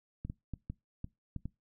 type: clicks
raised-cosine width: 5 ms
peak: -26 dBFS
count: 7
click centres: 0.25 / 0.299 / 0.537 / 0.7 / 1.044 / 1.363 / 1.456 s
effects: noise-tail reverb RT60 0.2 s tail -22 dB re dry